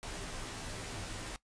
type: noise with comb filter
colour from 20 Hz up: pink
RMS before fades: -42 dBFS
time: 0.03-1.36 s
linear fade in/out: 0 ms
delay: 14 ms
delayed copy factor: -0.7
effects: noise-tail reverb RT60 0.1 s tail -18 dB re dry + resampled to 22050 Hz